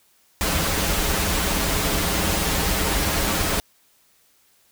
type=noise with comb filter; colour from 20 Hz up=pink; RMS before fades=-22 dBFS; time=0.41-3.6 s; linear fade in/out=0 ms; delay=8.2 ms; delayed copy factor=-0.65; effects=white hiss -60 dBFS RMS until 4.71 s